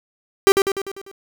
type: tone with echo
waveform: 45% pulse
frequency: 392 Hz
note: G4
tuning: in tune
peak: -8 dBFS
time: 0.47-0.52 s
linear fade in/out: 0 ms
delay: 99 ms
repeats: 6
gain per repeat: -5 dB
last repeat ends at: 1.114 s
effects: none